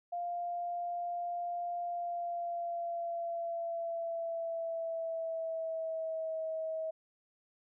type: tone with pitch glide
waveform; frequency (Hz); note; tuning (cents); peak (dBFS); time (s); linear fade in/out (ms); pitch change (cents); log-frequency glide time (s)
sine; 698.5 to 640.5; F5 to E5; 0 to -50; -34; 0.12-6.91; 10; -150; 1.81-6.43
effects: none